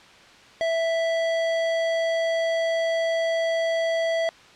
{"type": "tone", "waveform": "square", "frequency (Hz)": 659.3, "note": "E5", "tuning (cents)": 0, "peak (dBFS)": -22, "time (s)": [0.61, 4.29], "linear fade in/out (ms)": 0, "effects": ["white hiss -49 dBFS RMS until 4.55 s", "low-pass 4000 Hz 12 dB/octave"]}